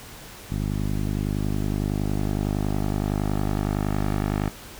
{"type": "tone with low-pass filter sweep", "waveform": "10% pulse", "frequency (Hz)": 50.8, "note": "G#1", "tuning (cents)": -38, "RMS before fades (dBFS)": -25, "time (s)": [0.5, 4.5], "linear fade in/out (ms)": 20, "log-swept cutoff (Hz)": [230, 2200], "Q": 0.73, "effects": ["pink hiss -42 dBFS RMS until 4.79 s"]}